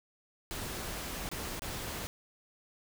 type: noise with dropouts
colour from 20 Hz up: pink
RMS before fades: -39 dBFS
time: 0.51-2.07 s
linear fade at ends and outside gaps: 0 ms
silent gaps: 1.29-1.315 / 1.594-1.62 s
effects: none